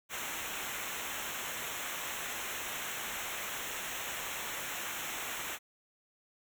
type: noise with comb filter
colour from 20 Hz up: pink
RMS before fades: -39 dBFS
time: 0.09-5.59 s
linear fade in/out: 50 ms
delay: 0.21 ms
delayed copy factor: -0.9
effects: none